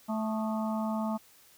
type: harmonic tone with a mistuned harmonic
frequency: 218.8 Hz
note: A3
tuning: 9 cents flat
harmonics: 1 / 3 / 4 / 5 / 6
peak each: -30 / -37 / -38 / -42 / -44 dBFS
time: 0.08-1.18 s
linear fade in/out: 20 ms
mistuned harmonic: 6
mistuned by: -100 cents
effects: white hiss -59 dBFS RMS until 1.57 s